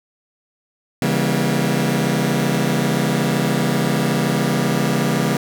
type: chord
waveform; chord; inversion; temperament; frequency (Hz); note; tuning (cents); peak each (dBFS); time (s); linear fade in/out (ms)
sawtooth; C# diminished seventh; none; just; 138.59 / 166.31 / 199.57 / 239.5; C#3 / E3 / G3 / Bb3; 0 / +16 / +31 / +47; -18; 1.02-5.37; 2
effects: none